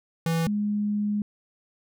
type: tone pair in turn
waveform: square / sine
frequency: 164.81 / 207.6 Hz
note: E3 / G#3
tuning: 0 / 0 cents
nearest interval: major third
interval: 400 cents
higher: second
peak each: -23 dBFS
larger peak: neither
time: 0.26-0.47 / 0.47-1.22 s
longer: second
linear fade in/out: 2 ms
effects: none